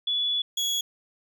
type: tone pair in turn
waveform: sine / 30% pulse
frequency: 3422 / 3352 Hz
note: A7 / G#7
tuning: -49 / +15 cents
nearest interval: unison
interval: 36 cents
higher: first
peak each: -23 / -22 dBFS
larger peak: second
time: 0.07-0.42 / 0.57-0.81 s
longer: first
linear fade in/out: 5 ms
effects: none